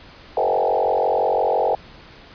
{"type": "tone with frequency modulation", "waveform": "sine", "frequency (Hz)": 640, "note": "D#5", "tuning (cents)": 49, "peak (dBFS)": -16, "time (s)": [0.37, 1.75], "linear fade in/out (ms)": 2, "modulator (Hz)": 45.9, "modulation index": 4.5, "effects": ["pink hiss -44 dBFS RMS until 2.34 s", "resampled to 11025 Hz"]}